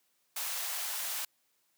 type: high-pass noise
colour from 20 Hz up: white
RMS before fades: -36 dBFS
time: 0.36-1.25 s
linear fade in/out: 5 ms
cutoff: 620 Hz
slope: 24 dB/octave
effects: white hiss -74 dBFS RMS until 1.77 s + high-pass 150 Hz 12 dB/octave